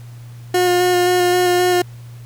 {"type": "tone with vibrato", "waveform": "30% pulse", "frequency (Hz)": 358.8, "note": "F4", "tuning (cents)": 47, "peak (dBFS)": -10, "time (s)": [0.54, 1.82], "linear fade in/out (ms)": 5, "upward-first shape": "square", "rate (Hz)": 3.8, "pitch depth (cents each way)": 11, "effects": ["added 119 Hz sine -33 dBFS peak until 2.25 s", "pink hiss -49 dBFS RMS until 2.25 s"]}